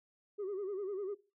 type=tone with vibrato; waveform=sine; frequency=393 Hz; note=G4; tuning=4 cents sharp; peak=-34 dBFS; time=0.38-1.15 s; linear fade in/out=20 ms; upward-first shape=sine; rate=10 Hz; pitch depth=110 cents each way; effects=noise-tail reverb RT60 0.3 s tail -19 dB re dry + tanh soft clip ceiling -34 dBFS